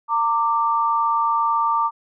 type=tone pair together; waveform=sine; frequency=914 / 1176 Hz; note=A#5 / D6; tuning=-34 / +2 cents; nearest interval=major third; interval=436 cents; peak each=-20 / -19 dBFS; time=0.08-1.91 s; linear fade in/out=50 ms; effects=none